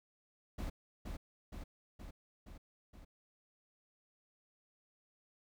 brown noise with echo, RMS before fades -40 dBFS, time 0.58-0.7 s, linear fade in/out 10 ms, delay 470 ms, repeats 5, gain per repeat -3 dB, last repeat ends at 3.05 s, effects none

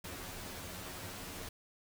pink noise with comb filter, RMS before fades -45 dBFS, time 0.04-1.49 s, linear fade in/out 5 ms, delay 11 ms, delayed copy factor +0.7, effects none

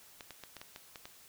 clicks, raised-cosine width 0.2 ms, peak -28 dBFS, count 8, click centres 0.208 / 0.307 / 0.437 / 0.567 / 0.615 / 0.761 / 0.958 / 1.055 s, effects white hiss -58 dBFS RMS until 1.28 s

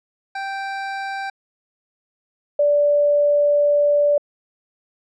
25% pulse / sine tone pair in turn, 783 / 582.8 Hz, G5 / D5, -2 / -13 cents, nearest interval perfect fourth, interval 511 cents, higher first, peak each -21 / -13 dBFS, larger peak second, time 0.35-1.3 / 2.59-4.18 s, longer second, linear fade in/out 5 ms, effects low-pass 4000 Hz 12 dB/octave

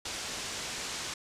white low-pass noise, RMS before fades -38 dBFS, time 0.05-1.14 s, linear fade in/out 5 ms, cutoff 7400 Hz, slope 24 dB/octave, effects resampled to 32000 Hz

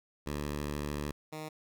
10% pulse tone pair in turn, 73.3 / 155.32 Hz, D2 / D#3, -3 / -3 cents, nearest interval octave + minor second, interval 1300 cents, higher second, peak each -26 / -31 dBFS, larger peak first, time 0.26-1.12 / 1.32-1.49 s, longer first, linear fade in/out 10 ms, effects none

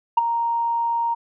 sine tone with ADSR envelope, 932 Hz, A#5, 1 cent flat, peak -8 dBFS, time 0.17-1.15 s, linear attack 8 ms, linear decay 18 ms, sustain -11 dB, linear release 18 ms, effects tanh soft clip ceiling -8 dBFS

